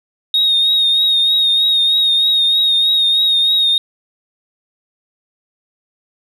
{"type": "tone with vibrato", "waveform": "sine", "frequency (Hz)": 3729, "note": "A#7", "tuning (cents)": 0, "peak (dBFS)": -9, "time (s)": [0.34, 3.78], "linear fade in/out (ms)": 2, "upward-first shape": "triangle", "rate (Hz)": 3.2, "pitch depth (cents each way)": 41, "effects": ["tanh soft clip ceiling -7 dBFS"]}